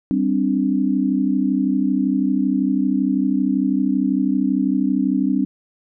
sine chord, G suspended fourth, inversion none, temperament just, 196 / 261.3 / 294 Hz, G3 / C4 / D4, 0 / -2 / +2 cents, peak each -21 / -19 / -21 dBFS, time 0.11-5.45 s, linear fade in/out 0 ms, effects none

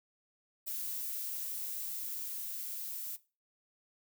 violet noise with level ramp, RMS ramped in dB -38 to -41 dBFS, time 0.66-3.17 s, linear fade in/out 20 ms, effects noise-tail reverb RT60 0.3 s tail -18 dB re dry

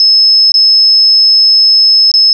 sine tone with dropouts, 5200 Hz, E8, 24 cents flat, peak -3 dBFS, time 0-2.33 s, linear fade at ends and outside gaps 1 ms, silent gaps 0.519-0.541 / 2.116-2.139 s, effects none

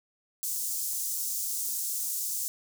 pink high-pass noise, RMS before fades -32 dBFS, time 0.43-2.48 s, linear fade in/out 0 ms, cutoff 6500 Hz, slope 24 dB/octave, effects none

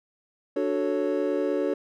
triangle chord, D major seventh, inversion none, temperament equal, 293.7 / 370 / 440 / 554.4 Hz, D4 / F#4 / A4 / C#5, 0 / 0 / 0 / 0 cents, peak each -27 dBFS, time 0.56-1.74 s, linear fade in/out 5 ms, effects none

